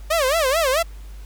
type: tone with vibrato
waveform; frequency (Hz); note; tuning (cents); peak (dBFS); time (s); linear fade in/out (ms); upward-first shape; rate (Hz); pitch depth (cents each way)
sawtooth; 587.3; D5; 0; -13; 0.1-0.83; 10; sine; 4.6; 240
effects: added 50 Hz sine -34 dBFS peak until 1.25 s + pink hiss -51 dBFS RMS until 1.25 s